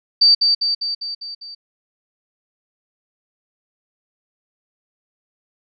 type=tone with echo; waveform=sine; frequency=4629 Hz; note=D8; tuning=26 cents flat; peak=-8 dBFS; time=0.21-0.35 s; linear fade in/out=10 ms; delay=200 ms; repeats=6; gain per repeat=-4 dB; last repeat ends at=1.55 s; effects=none